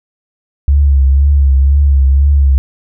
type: tone with vibrato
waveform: sine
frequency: 69.3 Hz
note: C#2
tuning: in tune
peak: -5 dBFS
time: 0.68-2.58 s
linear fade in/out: 0 ms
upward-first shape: triangle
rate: 2 Hz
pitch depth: 68 cents each way
effects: none